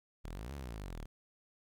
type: exponential two-way sweep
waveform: sawtooth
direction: up then down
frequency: 35.25 to 73.42 to 35.25 Hz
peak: -38 dBFS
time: 0.24-1.06 s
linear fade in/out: 10 ms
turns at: 0.54 s
effects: 13-bit